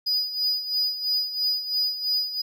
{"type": "tone with tremolo", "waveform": "triangle", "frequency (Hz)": 4945, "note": "D#8", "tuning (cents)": -12, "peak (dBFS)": -19, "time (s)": [0.06, 2.42], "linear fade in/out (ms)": 10, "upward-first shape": "sine", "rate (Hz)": 3, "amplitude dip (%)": 70, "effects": []}